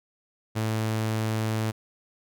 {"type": "tone", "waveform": "sawtooth", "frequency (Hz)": 110, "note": "A2", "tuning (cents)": 0, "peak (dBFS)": -21, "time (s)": [0.55, 1.72], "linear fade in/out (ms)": 20, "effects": []}